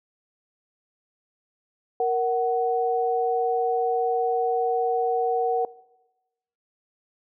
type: tone pair together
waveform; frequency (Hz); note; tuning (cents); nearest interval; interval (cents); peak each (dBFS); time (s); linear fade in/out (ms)
sine; 467.5 / 746; A#4 / F#5; +5 / +14; minor sixth; 809; -23 / -23; 2-5.65; 2
effects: noise-tail reverb RT60 1.0 s tail -21 dB re dry